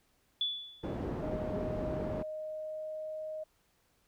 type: tone with exponential decay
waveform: sine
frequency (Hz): 3446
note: A7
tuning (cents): -37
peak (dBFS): -27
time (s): 0.41-0.97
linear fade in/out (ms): 2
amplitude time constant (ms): 120
type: low-pass noise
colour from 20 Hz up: white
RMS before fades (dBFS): -37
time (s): 0.83-2.23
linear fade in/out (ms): 10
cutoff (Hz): 390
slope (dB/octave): 12
type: tone with pitch glide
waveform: sine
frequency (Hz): 619 to 623.3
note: D#5 to D#5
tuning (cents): -9 to +3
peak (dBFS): -37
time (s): 1.22-3.44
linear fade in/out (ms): 10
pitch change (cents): +12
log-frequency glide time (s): 1.91-3.21
effects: pink hiss -72 dBFS RMS until 4.07 s